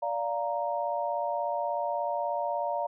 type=chord; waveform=sine; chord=Bb major; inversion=first; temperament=just; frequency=582.7 / 699.2 / 932.3 Hz; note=D5 / F5 / Bb5; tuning=-14 / +2 / 0 cents; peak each=-32 dBFS; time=0.02-2.87 s; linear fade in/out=10 ms; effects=none